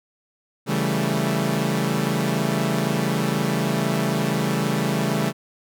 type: chord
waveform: sawtooth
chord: A dominant seventh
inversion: first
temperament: equal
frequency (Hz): 138.59 / 164.81 / 196 / 220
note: C#3 / E3 / G3 / A3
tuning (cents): 0 / 0 / 0 / 0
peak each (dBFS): -22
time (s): 0.66-5.33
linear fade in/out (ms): 50
effects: none